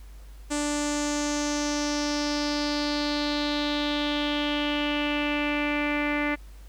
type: tone with low-pass filter sweep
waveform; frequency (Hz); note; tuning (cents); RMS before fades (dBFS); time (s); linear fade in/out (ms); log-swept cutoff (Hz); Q
sawtooth; 293.7; D4; 0; -27; 0.5-6.36; 20; 7900 to 2100; 4.4
effects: added 50 Hz sine -42 dBFS peak until 6.68 s + pink hiss -57 dBFS RMS until 6.68 s